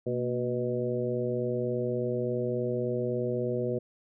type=harmonic tone with a mistuned harmonic; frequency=123.47 Hz; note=B2; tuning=in tune; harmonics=1 / 2 / 3 / 4 / 5; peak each=-34 / -35 / -32 / -32 / -37 dBFS; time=0.06-3.79 s; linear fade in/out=10 ms; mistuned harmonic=2; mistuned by=-84 cents; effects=none